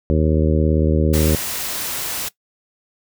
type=harmonic tone; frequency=77.78 Hz; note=D#2; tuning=in tune; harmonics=1 / 2 / 3 / 4 / 5 / 6 / 7; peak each=-17 / -20 / -22 / -23 / -24 / -25 / -25 dBFS; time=0.1-1.35 s; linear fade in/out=0 ms
type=noise; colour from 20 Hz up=white; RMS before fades=-25 dBFS; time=1.13-2.29 s; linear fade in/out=10 ms
effects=noise-tail reverb RT60 0.1 s tail -19 dB re dry